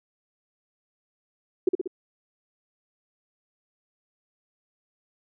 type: tone with echo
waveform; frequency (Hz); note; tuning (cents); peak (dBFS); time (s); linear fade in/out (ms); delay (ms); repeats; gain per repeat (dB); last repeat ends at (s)
sine; 367.9; F#4; -10; -15; 1.67-1.69; 5; 62; 3; -4; 1.876
effects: none